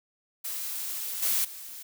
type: noise with level steps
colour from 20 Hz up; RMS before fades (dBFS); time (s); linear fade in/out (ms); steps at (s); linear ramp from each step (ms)
blue; -34 / -26 / -42; 0.44-1.83; 10; 1.22 / 1.44; 10
effects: none